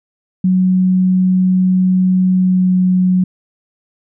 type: tone with pitch glide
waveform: sine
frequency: 185 to 183.62 Hz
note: F#3 to F#3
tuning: 0 to -13 cents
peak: -9 dBFS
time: 0.44-3.24 s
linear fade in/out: 5 ms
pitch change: -13 cents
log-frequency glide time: 2.33-2.76 s
effects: none